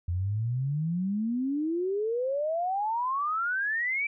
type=exponential sweep; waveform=sine; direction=up; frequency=84.4 to 2349 Hz; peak=-26 dBFS; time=0.08-4.07 s; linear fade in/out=5 ms; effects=none